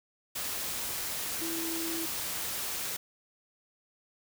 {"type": "tone in noise", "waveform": "sine", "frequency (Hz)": 329.6, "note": "E4", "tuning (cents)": 0, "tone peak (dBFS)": -35, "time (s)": [1.41, 2.06], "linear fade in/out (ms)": 10, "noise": "white", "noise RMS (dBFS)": -35, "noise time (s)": [0.35, 2.97], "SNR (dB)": -3, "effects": []}